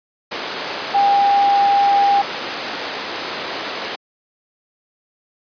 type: tone in noise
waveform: sine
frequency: 802 Hz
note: G5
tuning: 39 cents sharp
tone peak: -11 dBFS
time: 0.94-2.22 s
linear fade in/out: 10 ms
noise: pink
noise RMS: -23 dBFS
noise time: 0.31-3.96 s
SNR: +9 dB
effects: high-pass 400 Hz 12 dB/octave + resampled to 11025 Hz